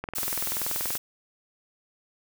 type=click train; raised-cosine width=0.5 ms; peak=-18 dBFS; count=20; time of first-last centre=0.04-0.953 s; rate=20.8 Hz
type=noise; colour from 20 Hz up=blue; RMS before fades=-30 dBFS; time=0.15-0.98 s; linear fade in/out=10 ms
effects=none